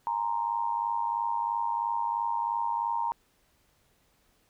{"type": "tone with amplitude modulation", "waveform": "sine", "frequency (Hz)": 932.3, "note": "A#5", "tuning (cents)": 0, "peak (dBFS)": -23, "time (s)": [0.07, 3.12], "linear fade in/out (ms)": 0, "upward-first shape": "sine", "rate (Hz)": 103, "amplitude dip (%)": 80, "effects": ["pink hiss -68 dBFS RMS until 4.49 s"]}